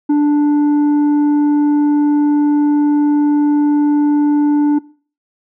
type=tone with tanh clipping; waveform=sine; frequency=293.7 Hz; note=D4; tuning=in tune; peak=-10 dBFS; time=0.09-4.79 s; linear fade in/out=10 ms; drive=5 dB; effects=noise-tail reverb RT60 0.4 s tail -20 dB re dry